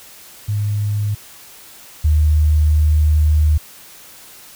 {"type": "tone pair in turn", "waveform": "sine", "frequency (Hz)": [103.83, 76.36], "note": ["G#2", "D#2"], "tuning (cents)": [0, -32], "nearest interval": "perfect fourth", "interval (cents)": 532, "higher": "first", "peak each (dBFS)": [-16, -10], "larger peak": "second", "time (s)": [[0.48, 1.15], [2.04, 3.58]], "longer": "second", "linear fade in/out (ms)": 10, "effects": ["white hiss -41 dBFS RMS until 4.55 s"]}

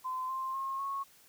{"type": "tone with pitch steps", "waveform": "sine", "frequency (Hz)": [1028, 1051.4, 1075.4, 1099.9], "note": ["C6", "C6", "C6", "C#6"], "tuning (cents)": [-31, 8, 47, -14], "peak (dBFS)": -33, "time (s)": [0.04, 1.04], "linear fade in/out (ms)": 20, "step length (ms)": 250, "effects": ["white hiss -61 dBFS RMS until 1.28 s"]}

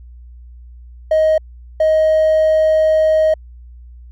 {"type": "tone bursts at uneven times", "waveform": "triangle", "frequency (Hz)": 628, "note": "D#5", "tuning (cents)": 16, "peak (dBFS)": -7, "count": 2, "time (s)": [[1.11, 1.38], [1.8, 3.34]], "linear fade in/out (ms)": 5, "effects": ["tanh soft clip ceiling -5 dBFS", "added 60 Hz sine -35 dBFS peak until 4.11 s"]}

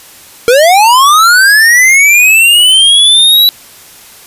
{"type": "linear sweep", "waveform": "square", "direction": "up", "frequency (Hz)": [456.7, 3951], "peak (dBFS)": -3, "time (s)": [0.48, 3.49], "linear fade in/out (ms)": 0, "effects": ["white hiss -35 dBFS RMS until 4.26 s", "resampled to 32000 Hz"]}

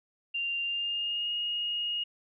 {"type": "tone with pitch glide", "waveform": "sine", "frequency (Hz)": [2784, 2866], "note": ["F7", "F7"], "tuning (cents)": [-6, 44], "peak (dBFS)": -29, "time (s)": [0.34, 2.04], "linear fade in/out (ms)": 10, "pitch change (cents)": 50, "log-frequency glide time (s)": [0.62, 1.33], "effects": []}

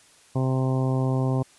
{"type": "harmonic tone", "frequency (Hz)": 130.81, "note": "C3", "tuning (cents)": 0, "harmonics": [1, 2, 3, 4, 5, 6, 7, 8], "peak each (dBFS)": [-22, -28, -32, -34, -36, -38, -39, -40], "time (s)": [0.35, 1.43], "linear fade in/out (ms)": 10, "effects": ["white hiss -55 dBFS RMS until 1.58 s", "resampled to 24000 Hz"]}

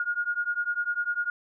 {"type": "beating tone pair", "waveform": "sine", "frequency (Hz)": [1425, 1435], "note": ["F6", "F6"], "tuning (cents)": [34, 47], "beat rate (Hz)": 10, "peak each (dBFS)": -29, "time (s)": [0, 1.3], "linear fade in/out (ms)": 2, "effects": []}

